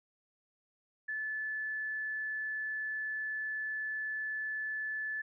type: tone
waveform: sine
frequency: 1736 Hz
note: A6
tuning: 24 cents flat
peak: -34 dBFS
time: 1.08-5.22 s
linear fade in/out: 10 ms
effects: none